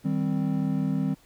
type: chord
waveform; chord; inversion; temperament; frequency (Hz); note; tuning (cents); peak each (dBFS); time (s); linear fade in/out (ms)
triangle; C minor; first; equal with one note detuned; 156.74 / 196 / 261.6; Eb3 / G3 / C4; +13 / 0 / 0; -26; 0.04-1.15; 20
effects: pink hiss -59 dBFS RMS until 1.25 s